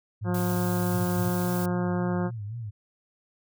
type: tone with pitch glide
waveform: sine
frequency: 106.2 to 101.7 Hz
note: G#2 to G#2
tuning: +39 to -36 cents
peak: -29 dBFS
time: 0.21-1.3 s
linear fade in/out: 20 ms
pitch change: -75 cents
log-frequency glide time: 0.73-1.1 s
type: harmonic tone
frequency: 178.1 Hz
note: F3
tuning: 34 cents sharp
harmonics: 1 / 2 / 3 / 4 / 5 / 6 / 7 / 8 / 9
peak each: -26 / -32 / -36 / -38 / -40 / -42 / -43 / -44 / -45 dBFS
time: 0.24-2.31 s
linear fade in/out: 50 ms
type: noise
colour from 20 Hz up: blue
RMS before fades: -38 dBFS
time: 0.34-1.66 s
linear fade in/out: 5 ms
type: tone with vibrato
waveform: sine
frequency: 110 Hz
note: A2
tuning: in tune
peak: -32 dBFS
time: 0.93-2.71 s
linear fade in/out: 20 ms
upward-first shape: sine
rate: 3.8 Hz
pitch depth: 140 cents each way
effects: none